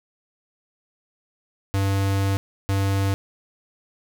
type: tone bursts at uneven times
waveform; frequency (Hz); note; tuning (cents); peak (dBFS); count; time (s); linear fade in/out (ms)
square; 98; G2; 0; -20; 2; 1.74-2.37 / 2.69-3.14; 0
effects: none